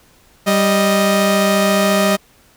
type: tone pair together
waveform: sawtooth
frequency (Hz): 196 / 622.3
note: G3 / D#5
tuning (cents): 0 / 0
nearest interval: octave + minor sixth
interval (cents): 2000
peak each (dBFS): -11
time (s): 0.46-2.17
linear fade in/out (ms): 20
effects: pink hiss -51 dBFS RMS until 2.56 s